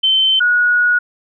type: tone pair in turn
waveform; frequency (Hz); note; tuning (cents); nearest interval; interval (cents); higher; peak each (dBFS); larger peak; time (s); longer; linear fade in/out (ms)
sine; 3085 / 1455.9; G7 / F#6; -28 / -28; octave + minor second; 1300; first; -10; neither; 0.03-0.4 / 0.4-0.99; second; 10
effects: none